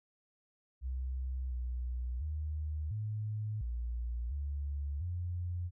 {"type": "tone with pitch steps", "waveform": "sine", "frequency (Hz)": [64.4, 61.6, 76.4, 107, 59.2, 71.3, 88.1], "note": ["C2", "B1", "D#2", "A2", "A#1", "C#2", "F2"], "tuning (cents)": [-27, -4, -31, -48, 27, 49, 16], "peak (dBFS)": -34, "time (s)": [0.81, 5.71], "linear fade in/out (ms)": 50, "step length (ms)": 700, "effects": []}